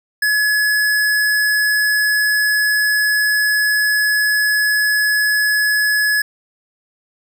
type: tone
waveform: square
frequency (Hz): 1698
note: G#6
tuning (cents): +38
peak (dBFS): -14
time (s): 0.22-6.22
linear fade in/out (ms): 5
effects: none